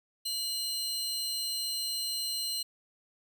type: tone pair together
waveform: sawtooth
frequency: 2914 / 4121 Hz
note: F#7 / C8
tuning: -27 / -27 cents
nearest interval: tritone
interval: 600 cents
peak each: -38 / -29 dBFS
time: 0.25-2.63 s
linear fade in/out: 10 ms
effects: none